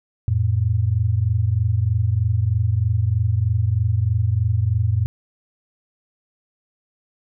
sine tone pair together, 89.31 / 112.5 Hz, F2 / A2, +39 / +39 cents, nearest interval major third, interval 400 cents, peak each -20 / -18 dBFS, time 0.28-5.06 s, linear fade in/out 0 ms, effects none

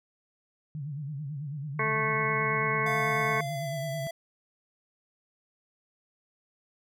sine tone with vibrato, 144.9 Hz, D3, 23 cents flat, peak -33 dBFS, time 0.75-4.07 s, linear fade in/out 0 ms, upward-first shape sine, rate 9.1 Hz, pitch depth 130 cents each way
harmonic tone, 219 Hz, A3, 8 cents flat, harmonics 1 / 2 / 3 / 4 / 5 / 7 / 8 / 9 / 10, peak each -41 / -33 / -40 / -40 / -30 / -36 / -40 / -34 / -31 dBFS, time 1.79-3.41 s, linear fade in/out 5 ms
square tone with pitch glide, 698.5 to 666.2 Hz, F5 to E5, 0 to +18 cents, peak -34 dBFS, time 2.86-4.11 s, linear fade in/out 5 ms, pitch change -82 cents, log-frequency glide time 3.26-3.8 s
effects none

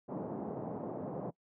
pink band-pass noise, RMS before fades -40 dBFS, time 0.08-1.31 s, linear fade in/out 20 ms, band 150 to 790 Hz, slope 24 dB/octave, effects noise-tail reverb RT60 0.1 s tail -21 dB re dry

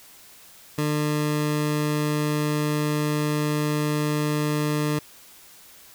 20% pulse tone, 150 Hz, D3, 37 cents sharp, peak -17 dBFS, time 0.78-4.99 s, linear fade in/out 5 ms, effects white hiss -49 dBFS RMS until 5.94 s

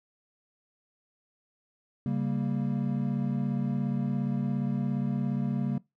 triangle chord, G diminished, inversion second, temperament equal, 138.59 / 196 / 233.1 Hz, Db3 / G3 / Bb3, 0 / 0 / 0 cents, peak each -28 / -30 / -29 dBFS, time 2.06-5.78 s, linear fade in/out 2 ms, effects noise-tail reverb RT60 0.2 s tail -22 dB re dry

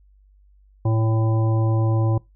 harmonic tone, 111.4 Hz, A2, 22 cents sharp, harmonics 1 / 3 / 5 / 7 / 9, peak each -17 / -27 / -31 / -34 / -36 dBFS, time 0.85-2.18 s, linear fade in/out 5 ms, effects noise-tail reverb RT60 0.2 s tail -22 dB re dry + added 49 Hz sine -51 dBFS peak until 2.35 s

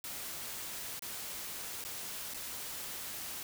white noise with dropouts, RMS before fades -42 dBFS, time 0.04-3.43 s, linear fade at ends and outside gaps 1 ms, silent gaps 0.993-1.022 / 1.84-1.849 / 2.338-2.344 s, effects none

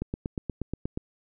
click train, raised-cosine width 3 ms, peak -17 dBFS, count 9, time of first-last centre 0.02-0.975 s, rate 8.38 Hz, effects none

